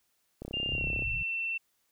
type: click train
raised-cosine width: 2 ms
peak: -26 dBFS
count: 21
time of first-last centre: 0.42-1.022 s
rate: 33.2 Hz
type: tone with pitch glide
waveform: sine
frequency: 2800 to 2691 Hz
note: F7 to E7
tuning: +4 to +35 cents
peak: -30 dBFS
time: 0.53-1.58 s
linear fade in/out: 10 ms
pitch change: -69 cents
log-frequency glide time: 0.71-0.89 s
type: low-pass noise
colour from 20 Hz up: pink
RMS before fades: -38 dBFS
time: 0.67-1.23 s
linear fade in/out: 5 ms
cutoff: 160 Hz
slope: 96 dB/octave
effects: white hiss -74 dBFS RMS until 1.91 s